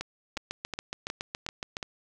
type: two click trains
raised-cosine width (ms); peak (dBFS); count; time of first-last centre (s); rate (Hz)
0.2; -16 / -16; 6 / 11; 0.01-1.828 / 0.37-1.769; 2.75 / 7.15
effects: none